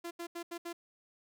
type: tone bursts at uneven times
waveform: sawtooth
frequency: 342.2 Hz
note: F4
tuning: 35 cents flat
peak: -35 dBFS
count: 5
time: 0.04-0.11 / 0.19-0.27 / 0.35-0.43 / 0.51-0.58 / 0.65-0.73 s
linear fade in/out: 10 ms
effects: none